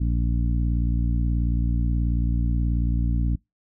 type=harmonic tone; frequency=58.5 Hz; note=A#1; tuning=7 cents sharp; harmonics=1 / 2 / 3 / 4 / 5; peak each=-21 / -27 / -31 / -33 / -35 dBFS; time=0-3.36 s; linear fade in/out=10 ms; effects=noise-tail reverb RT60 0.2 s tail -26 dB re dry